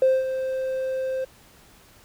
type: tone with ADSR envelope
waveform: triangle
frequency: 523.3 Hz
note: C5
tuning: in tune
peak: -10 dBFS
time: 0.02-1.25 s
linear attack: 3 ms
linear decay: 210 ms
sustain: -12 dB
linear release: 12 ms
effects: tanh soft clip ceiling -12 dBFS + pink hiss -53 dBFS RMS until 2.04 s